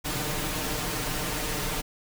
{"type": "noise with comb filter", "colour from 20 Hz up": "pink", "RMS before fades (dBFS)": -30, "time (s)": [0.04, 1.82], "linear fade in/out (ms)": 20, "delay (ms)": 6.6, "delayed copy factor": 0.75, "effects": []}